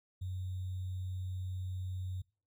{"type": "tone with sample-and-hold", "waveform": "sine", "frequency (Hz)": 92.5, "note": "F#2", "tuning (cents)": 0, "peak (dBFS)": -36, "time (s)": [0.21, 2.22], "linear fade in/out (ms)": 10, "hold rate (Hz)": 3675, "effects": ["noise-tail reverb RT60 0.4 s tail -25 dB re dry"]}